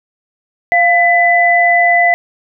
sine tone pair together, 696 / 1999.5 Hz, F5 / B6, -6 / +21 cents, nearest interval octave + tritone, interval 1827 cents, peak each -10 dBFS, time 0.72-2.14 s, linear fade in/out 0 ms, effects none

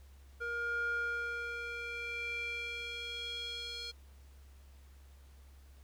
square tone with band-pass filter sweep, 471.8 Hz, A#4, 21 cents sharp, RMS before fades -39 dBFS, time 0.4-3.92 s, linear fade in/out 20 ms, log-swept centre 1200 to 4000 Hz, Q 4.6, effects added 68 Hz sine -54 dBFS peak until 5.83 s + pink hiss -67 dBFS RMS until 5.83 s

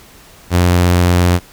sawtooth tone, 88.5 Hz, F2, 23 cents sharp, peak -5 dBFS, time 0.5-1.4 s, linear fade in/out 50 ms, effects pink hiss -42 dBFS RMS until 1.52 s

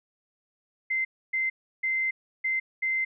sine tone bursts at uneven times, 2076 Hz, C7, 14 cents flat, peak -24 dBFS, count 5, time 0.9-1.05 / 1.33-1.5 / 1.83-2.11 / 2.44-2.6 / 2.82-3.05 s, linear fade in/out 10 ms, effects none

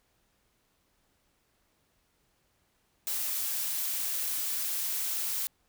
blue noise, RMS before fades -32 dBFS, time 3.07-5.47 s, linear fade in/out 0 ms, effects pink hiss -72 dBFS RMS until 5.68 s

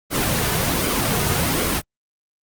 pink noise with flanger, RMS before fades -20 dBFS, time 0.1-1.82 s, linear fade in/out 50 ms, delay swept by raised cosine 1.1 to 3.7 ms, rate 1.3 Hz, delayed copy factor -0.6, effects Opus 24 kbps

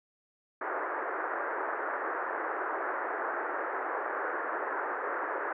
white band-pass noise, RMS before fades -34 dBFS, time 0.61-5.53 s, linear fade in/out 5 ms, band 330 to 1700 Hz, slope 48 dB/octave, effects none

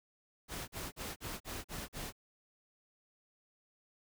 pink noise bursts, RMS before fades -42 dBFS, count 7, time 0.48-2.126 s, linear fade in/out 50 ms, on 200 ms, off 41 ms, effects none

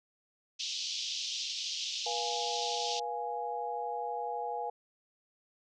pink band-pass noise, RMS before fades -37 dBFS, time 0.59-3 s, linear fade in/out 10 ms, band 2900 to 6200 Hz, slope 48 dB/octave
sine chord, F diminished, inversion second, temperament equal with one note detuned, 482 / 698.5 / 830.6 Hz, Cb5 / F5 / Ab5, -42 / 0 / 0 cents, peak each -39 / -39 / -36 dBFS, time 2.06-4.7 s, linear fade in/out 5 ms
effects none

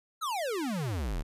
square exponential sweep, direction down, 1371 to 33.97 Hz, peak -31 dBFS, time 0.21-1.23 s, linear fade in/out 20 ms, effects resampled to 32000 Hz

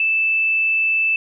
sine tone, 2637 Hz, E7, in tune, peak -15 dBFS, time 0-1.16 s, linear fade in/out 2 ms, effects none

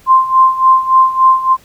sine tone with tremolo, 1046.5 Hz, C6, in tune, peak -3 dBFS, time 0.06-1.57 s, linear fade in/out 50 ms, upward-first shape sine, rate 3.5 Hz, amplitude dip 80%, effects pink hiss -46 dBFS RMS until 1.64 s

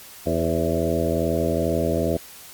harmonic tone with a mistuned harmonic, 82.41 Hz, E2, in tune, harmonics 1 / 2 / 3 / 4 / 5 / 6 / 7 / 8, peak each -28 / -28 / -28 / -28 / -28 / -28 / -28 / -28 dBFS, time 0.26-2.17 s, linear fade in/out 5 ms, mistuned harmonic 6, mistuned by +37 cents, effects white hiss -43 dBFS RMS until 2.53 s + Opus 48 kbps

